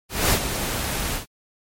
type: noise with ADSR envelope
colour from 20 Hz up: pink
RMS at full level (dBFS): -17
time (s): 0.09-1.26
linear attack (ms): 220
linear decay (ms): 79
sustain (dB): -9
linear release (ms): 120
effects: MP3 64 kbps